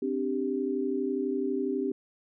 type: chord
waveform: sine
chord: C suspended second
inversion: none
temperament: equal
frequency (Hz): 261.6 / 293.7 / 392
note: C4 / D4 / G4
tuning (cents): 0 / 0 / 0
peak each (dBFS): -31 / -33 / -30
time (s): 0.02-1.92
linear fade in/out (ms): 5
effects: none